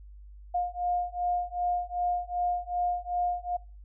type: beating tone pair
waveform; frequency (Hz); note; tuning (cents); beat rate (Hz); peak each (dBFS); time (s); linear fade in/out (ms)
sine; 709 / 711.6; F5 / F5; +26 / +32; 2.6; -30; 0.54-3.57; 10
effects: noise-tail reverb RT60 0.4 s tail -25 dB re dry + added 50 Hz sine -45 dBFS peak until 3.84 s